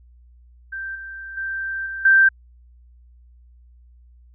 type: tone with level steps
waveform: sine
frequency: 1568 Hz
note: G6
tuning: in tune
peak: -27 / -32 / -24 / -27 / -10 dBFS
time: 0.72-2.29 s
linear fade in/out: 10 ms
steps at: 0.95 / 1.37 / 1.86 / 2.05 s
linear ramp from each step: 5 ms
effects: added 60 Hz sine -47 dBFS peak until 4.34 s